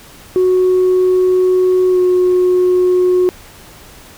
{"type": "tone with pitch glide", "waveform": "sine", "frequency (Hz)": [368.4, 363.5], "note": ["F#4", "F#4"], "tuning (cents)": [-7, -31], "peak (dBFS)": -7, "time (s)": [0.36, 3.29], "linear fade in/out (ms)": 0, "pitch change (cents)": -24, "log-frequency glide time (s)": [1.9, 1.99], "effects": ["tanh soft clip ceiling -6 dBFS", "pink hiss -39 dBFS RMS until 4.17 s"]}